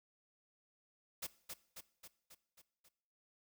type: noise with echo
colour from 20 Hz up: white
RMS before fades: -42 dBFS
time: 1.22-1.27 s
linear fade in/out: 10 ms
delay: 270 ms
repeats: 6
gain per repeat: -4 dB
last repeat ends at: 2.89 s
effects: noise-tail reverb RT60 0.7 s tail -19 dB re dry